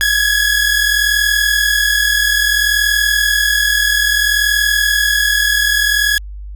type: tone pair together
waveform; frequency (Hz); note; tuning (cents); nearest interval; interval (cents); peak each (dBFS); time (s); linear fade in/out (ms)
sawtooth; 1654 / 1694.6; G#6 / G#6; -8 / +34; unison; 42; -11; 0.01-6.18; 0
effects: added 50 Hz sine -26 dBFS peak until 6.55 s